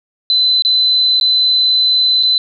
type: tone with dropouts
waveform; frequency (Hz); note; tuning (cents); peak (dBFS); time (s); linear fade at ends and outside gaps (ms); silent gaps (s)
sine; 4029; B7; +34; -9; 0.3-2.38; 1; 0.622-0.649 / 1.199-1.211 / 2.228-2.233
effects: none